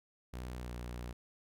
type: tone with pitch glide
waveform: sawtooth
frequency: 61.74 to 60.36 Hz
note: B1 to B1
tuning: 0 to -39 cents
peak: -37 dBFS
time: 0.33-1.13 s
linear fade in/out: 10 ms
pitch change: -39 cents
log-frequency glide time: 0.61-0.7 s
effects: none